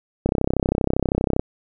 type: click train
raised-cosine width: 2 ms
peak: -5 dBFS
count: 38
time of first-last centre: 0.26-1.395 s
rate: 32.6 Hz
effects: none